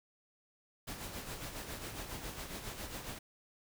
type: noise with tremolo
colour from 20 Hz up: pink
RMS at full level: -42 dBFS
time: 0.87-3.19 s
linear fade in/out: 10 ms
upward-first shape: sine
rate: 7.3 Hz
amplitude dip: 50%
effects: none